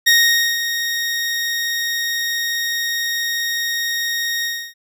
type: tone with ADSR envelope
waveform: 20% pulse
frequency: 1864.7 Hz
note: A#6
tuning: in tune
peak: -4 dBFS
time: 0.06-4.74 s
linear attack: 15 ms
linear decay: 500 ms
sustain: -10 dB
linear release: 300 ms
effects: none